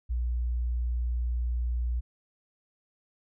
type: tone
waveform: sine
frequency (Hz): 60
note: B1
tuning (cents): -49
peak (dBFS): -26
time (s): 0.09-2.01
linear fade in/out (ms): 20
effects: none